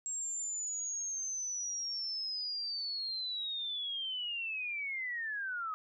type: linear sweep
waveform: sine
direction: down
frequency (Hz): 7590 to 1246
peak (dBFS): -35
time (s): 0.06-5.74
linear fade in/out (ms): 0
effects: none